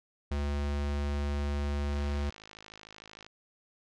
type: tone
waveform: square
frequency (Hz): 72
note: D2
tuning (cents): -34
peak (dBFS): -30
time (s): 0.31-2.3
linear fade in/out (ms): 5
type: click train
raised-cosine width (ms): 0.2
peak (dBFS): -30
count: 72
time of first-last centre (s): 1.93-3.265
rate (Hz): 53.2
effects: low-pass 6000 Hz 12 dB/octave